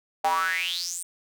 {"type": "tone with high-pass filter sweep", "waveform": "square", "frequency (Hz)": 87.31, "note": "F2", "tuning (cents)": 0, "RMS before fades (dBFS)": -27, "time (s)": [0.24, 1.03], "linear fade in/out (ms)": 5, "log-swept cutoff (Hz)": [730, 9200], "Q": 8.9, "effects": []}